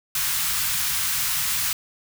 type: band-stop noise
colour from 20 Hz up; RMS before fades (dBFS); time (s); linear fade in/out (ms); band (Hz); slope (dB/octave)
white; -24; 0.15-1.73; 2; 170 to 1000; 24
effects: none